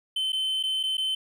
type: tone with dropouts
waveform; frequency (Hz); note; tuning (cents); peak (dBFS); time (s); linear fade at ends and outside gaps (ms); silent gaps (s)
triangle; 3070; G7; -37; -23; 0.16-1.15; 5; 0.322-0.329 / 0.629-0.635 / 0.831-0.835 / 0.971-0.979
effects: none